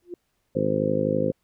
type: tone with exponential growth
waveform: sine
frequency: 351.5 Hz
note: F4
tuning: 11 cents sharp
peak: -28 dBFS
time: 0.02-0.14 s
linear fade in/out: 2 ms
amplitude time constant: 24 ms
type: harmonic tone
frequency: 51.91 Hz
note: G#1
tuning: in tune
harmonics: 2 / 3 / 4 / 5 / 6 / 7 / 8 / 9 / 10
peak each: -35 / -29 / -30 / -29 / -33 / -31 / -35 / -29 / -25 dBFS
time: 0.55-1.32 s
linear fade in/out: 10 ms
effects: pink hiss -73 dBFS RMS until 1.43 s